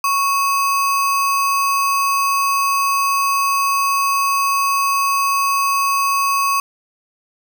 sine tone with sample-and-hold, 1108.7 Hz, C#6, in tune, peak -14 dBFS, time 0.04-6.6 s, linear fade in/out 2 ms, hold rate 3675 Hz, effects none

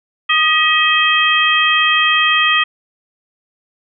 harmonic tone with a mistuned harmonic, 638 Hz, D#5, 43 cents sharp, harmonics 2 / 3 / 4 / 5, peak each -16 / -16 / -16 / -16 dBFS, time 0.29-2.64 s, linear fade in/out 10 ms, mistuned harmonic 2, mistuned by -54 cents, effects none

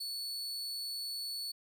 40% pulse tone, 4435 Hz, C#8, in tune, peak -36 dBFS, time 0-1.52 s, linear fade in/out 10 ms, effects none

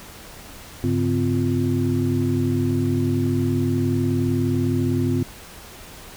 sine tone cluster, 102.1 / 141.8 / 256.7 / 348.2 Hz, G#2 / C#3 / C4 / F4, -29 / +40 / -33 / -5 cents, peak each -23 / -25 / -22 / -26 dBFS, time 0.84-5.23 s, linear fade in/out 0 ms, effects pink hiss -41 dBFS RMS until 6.16 s

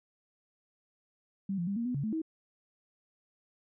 sine tone with pitch steps, 195.5 / 172.4 / 199.1 / 233.4 / 248.2 / 140.8 / 217.4 / 320 Hz, G3 / F3 / G3 / A#3 / B3 / C#3 / A3 / D#4, -4 / -22 / +27 / +2 / +9 / +27 / -21 / +49 cents, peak -30 dBFS, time 1.49-2.218 s, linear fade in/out 5 ms, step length 91 ms, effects none

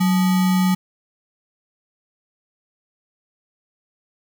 sine tone with sample-and-hold, 185 Hz, F#3, in tune, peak -14 dBFS, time 0-0.75 s, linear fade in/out 10 ms, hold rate 1050 Hz, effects none

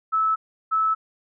sine tone pair in turn, 1305 / 1305 Hz, E6 / E6, -18 / -18 cents, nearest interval unison, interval 0 cents, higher neither, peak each -18 dBFS, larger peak neither, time 0.12-0.36 / 0.71-0.95 s, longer neither, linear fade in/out 20 ms, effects none

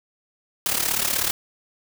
white noise with amplitude modulation, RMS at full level -20 dBFS, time 0.66-1.31 s, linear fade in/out 0 ms, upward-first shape sine, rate 36.2 Hz, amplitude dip 75%, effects none

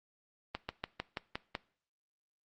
slowing click train, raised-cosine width 0.3 ms, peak -19 dBFS, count 7, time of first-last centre 0.55-1.551 s, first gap 140 ms, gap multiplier 1.07, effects noise-tail reverb RT60 0.5 s tail -20 dB re dry + Opus 32 kbps

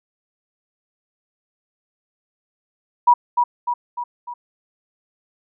sine tone with echo, 966 Hz, B5, 39 cents flat, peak -8 dBFS, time 3.07-3.14 s, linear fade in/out 10 ms, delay 300 ms, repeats 4, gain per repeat -5 dB, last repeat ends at 4.34 s, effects none

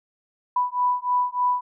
sine beating tone pair, 987.8 / 991.1 Hz, B5 / B5, 0 / +6 cents, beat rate 3.3 Hz, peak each -23 dBFS, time 0.56-1.61 s, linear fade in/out 5 ms, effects none

